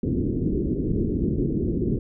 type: low-pass noise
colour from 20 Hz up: white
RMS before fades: -24 dBFS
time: 0.03-1.99 s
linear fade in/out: 5 ms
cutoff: 390 Hz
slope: 48 dB/octave
effects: none